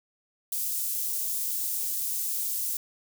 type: high-pass noise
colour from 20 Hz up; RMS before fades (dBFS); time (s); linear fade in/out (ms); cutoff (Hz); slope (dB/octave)
white; -30; 0.52-2.77; 2; 8200; 12
effects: none